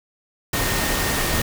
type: tone in noise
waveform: sine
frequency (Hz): 1840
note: A#6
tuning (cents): -23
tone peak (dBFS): -30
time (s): 0.53-1.42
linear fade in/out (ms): 5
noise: pink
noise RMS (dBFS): -22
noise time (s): 0.53-1.42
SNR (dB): -11
effects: none